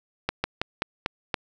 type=slowing click train; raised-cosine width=0.3 ms; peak=-8 dBFS; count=6; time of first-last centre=0.29-1.342 s; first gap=150 ms; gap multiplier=1.17; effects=none